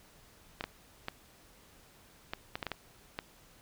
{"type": "clicks", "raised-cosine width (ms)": 0.3, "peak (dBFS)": -19, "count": 9, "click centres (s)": [0.609, 0.64, 1.084, 2.335, 2.555, 2.628, 2.667, 2.717, 3.189], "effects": ["pink hiss -60 dBFS RMS until 3.61 s"]}